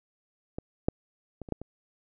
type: clicks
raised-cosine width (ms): 2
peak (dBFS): -21 / -10 / -25 / -29 / -15 / -26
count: 6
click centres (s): 0.585 / 0.885 / 1.417 / 1.488 / 1.523 / 1.616
effects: none